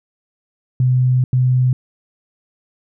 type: tone bursts at uneven times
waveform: sine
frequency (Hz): 127.1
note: C3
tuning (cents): -50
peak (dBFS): -11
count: 2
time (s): 0.8-1.24 / 1.33-1.73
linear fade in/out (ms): 2
effects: none